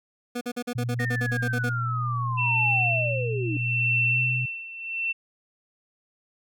25% pulse tone bursts, 243.2 Hz, B3, 26 cents flat, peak -24 dBFS, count 13, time 0.35-1.696 s, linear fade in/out 10 ms, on 62 ms, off 45 ms
sine tone with pitch glide, 120.3 to 125.41 Hz, B2 to B2, -45 to +27 cents, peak -26 dBFS, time 0.75-4.46 s, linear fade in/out 10 ms, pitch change +72 cents, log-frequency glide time 4.08-4.19 s
sine linear sweep, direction down, 1864.7 to 284.4 Hz, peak -28 dBFS, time 0.99-3.57 s, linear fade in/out 2 ms
sine tone with tremolo, 2692 Hz, E7, 36 cents sharp, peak -20 dBFS, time 2.37-5.13 s, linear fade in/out 20 ms, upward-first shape sine, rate 0.75 Hz, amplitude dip 85%
effects none

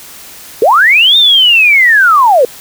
sine linear two-way sweep, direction up then down, 389.1 to 3684 to 463.6 Hz, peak -3 dBFS, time 0.62-2.45 s, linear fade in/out 2 ms, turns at 1.17 s, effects white hiss -32 dBFS RMS until 2.6 s

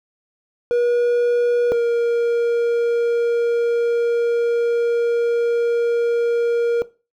triangle tone pair in turn, 480.8 / 470.6 Hz, B4 / A#4, -46 / +16 cents, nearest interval unison, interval 38 cents, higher first, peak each -13 / -13 dBFS, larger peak neither, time 0.71-1.72 / 1.72-6.82 s, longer second, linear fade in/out 0 ms, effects noise-tail reverb RT60 0.3 s tail -18 dB re dry

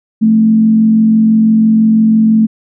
sine tone with frequency modulation, 220 Hz, A3, in tune, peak -5 dBFS, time 0.21-2.47 s, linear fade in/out 20 ms, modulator 46 Hz, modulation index 0.31, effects none

